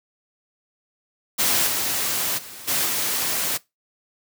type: noise with level steps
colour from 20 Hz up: white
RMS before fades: -20 / -24 / -39 / -22 / -24 dBFS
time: 1.38-3.58 s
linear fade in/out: 20 ms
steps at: 1.66 / 2.37 / 2.67 / 2.85 s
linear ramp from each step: 20 ms
effects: noise-tail reverb RT60 0.2 s tail -21 dB re dry + high-pass 100 Hz 12 dB/octave